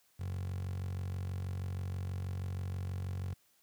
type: tone with high-pass filter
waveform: 15% pulse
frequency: 46.25 Hz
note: F#1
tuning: in tune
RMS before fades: -38 dBFS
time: 0.19-3.34 s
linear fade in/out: 10 ms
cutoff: 94 Hz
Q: 4.9
effects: white hiss -70 dBFS RMS until 3.62 s